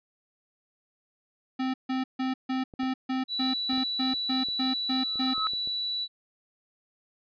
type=tone bursts; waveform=square; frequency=260.1 Hz; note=C4; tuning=10 cents flat; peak=-27 dBFS; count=13; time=1.59-5.34 s; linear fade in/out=10 ms; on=150 ms; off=150 ms
type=clicks; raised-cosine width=2 ms; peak=-33 dBFS; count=10; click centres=2.738 / 2.833 / 3.732 / 3.778 / 4.14 / 4.486 / 5.157 / 5.38 / 5.535 / 5.674 s
type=tone; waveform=sine; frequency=3944 Hz; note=B7; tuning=3 cents flat; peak=-28 dBFS; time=3.28-6.08 s; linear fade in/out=50 ms
type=tone with exponential growth; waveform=sine; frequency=1285 Hz; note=E6; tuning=45 cents flat; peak=-24 dBFS; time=4.96-5.47 s; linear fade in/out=0 ms; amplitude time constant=110 ms
effects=resampled to 11025 Hz